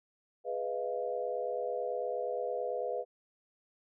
sine chord, F half-diminished seventh, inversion first, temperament equal with one note detuned, 415.3 / 493.9 / 622.3 / 691.2 Hz, Ab4 / Cb5 / Eb5 / F5, 0 / 0 / 0 / -18 cents, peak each -40 / -35 / -39 / -39 dBFS, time 0.44-3.05 s, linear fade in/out 50 ms, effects none

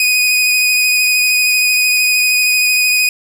sawtooth tone with vibrato, 2489 Hz, D#7, in tune, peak -7 dBFS, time 0-3.09 s, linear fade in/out 2 ms, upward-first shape sine, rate 13 Hz, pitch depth 14 cents each way, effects none

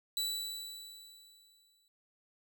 sawtooth tone with exponential decay, 3951 Hz, B7, in tune, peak -28 dBFS, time 0.17-1.88 s, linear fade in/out 1 ms, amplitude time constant 370 ms, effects none

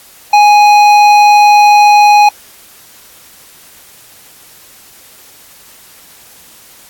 sine tone with hard clipping, 830.6 Hz, G#5, in tune, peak -4 dBFS, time 0.33-2.29 s, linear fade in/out 5 ms, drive 11 dB, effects white hiss -39 dBFS RMS until 6.89 s + AAC 64 kbps

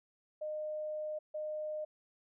sine tone bursts at uneven times, 612 Hz, D#5, 29 cents flat, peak -36 dBFS, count 2, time 0.41-1.19 / 1.34-1.85 s, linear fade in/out 10 ms, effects none

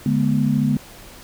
sine tone cluster, 146.2 / 210.6 / 244.4 Hz, D3 / G#3 / B3, -7 / +24 / -18 cents, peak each -20 dBFS, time 0.06-0.77 s, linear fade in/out 2 ms, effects pink hiss -42 dBFS RMS until 1.23 s

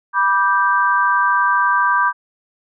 sine chord, G major, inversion first, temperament just, 980 / 1176 / 1568 Hz, B5 / D6 / G6, -14 / +2 / 0 cents, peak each -17 dBFS, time 0.13-2.13 s, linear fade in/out 50 ms, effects none

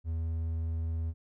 triangle tone with vibrato, 81.6 Hz, E2, 17 cents flat, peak -28 dBFS, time 0.04-1.14 s, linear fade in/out 50 ms, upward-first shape sine, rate 19 Hz, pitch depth 8 cents each way, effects none

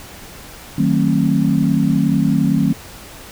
sine chord, D# diminished seventh, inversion none, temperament just, 155.56 / 186.68 / 224 / 268.8 Hz, D#3 / F#3 / A3 / C4, 0 / +16 / +31 / +47 cents, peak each -18 dBFS, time 0.78-2.73 s, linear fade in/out 5 ms, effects pink hiss -37 dBFS RMS until 3.31 s

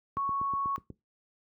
click train, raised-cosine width 3 ms, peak -29 dBFS, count 7, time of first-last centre 0.17-0.903 s, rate 8.19 Hz
sine tone, 1108 Hz, C#6, 1 cent flat, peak -28 dBFS, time 0.17-0.76 s, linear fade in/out 0 ms
effects noise-tail reverb RT60 0.2 s tail -19 dB re dry + high-pass 60 Hz 12 dB/octave

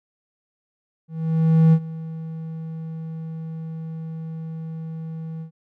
triangle tone with ADSR envelope, 161.3 Hz, E3, 37 cents flat, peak -8 dBFS, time 1.08-5.51 s, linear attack 650 ms, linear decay 61 ms, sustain -19 dB, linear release 98 ms, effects none

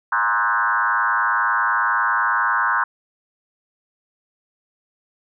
sine tone with frequency modulation, 1274 Hz, D#6, 41 cents sharp, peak -16 dBFS, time 0.12-2.84 s, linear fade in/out 5 ms, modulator 110 Hz, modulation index 3.2, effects none

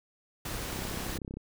pink noise, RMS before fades -37 dBFS, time 0.45-1.18 s, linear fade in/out 5 ms
click train, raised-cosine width 3 ms, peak -26 dBFS, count 22, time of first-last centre 0.73-1.37 s, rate 32.8 Hz
effects none

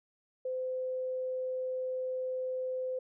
sine tone, 513 Hz, C5, 34 cents flat, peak -32 dBFS, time 0.45-2.99 s, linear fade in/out 5 ms, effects none

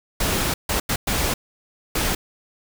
pink noise bursts at uneven times, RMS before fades -22 dBFS, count 5, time 0.2-0.54 / 0.69-0.8 / 0.89-0.96 / 1.07-1.34 / 1.95-2.15 s, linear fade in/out 5 ms, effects none

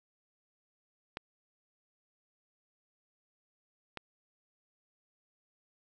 clicks, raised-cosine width 0.3 ms, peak -21 / -23 dBFS, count 2, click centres 1.171 / 3.973 s, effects none

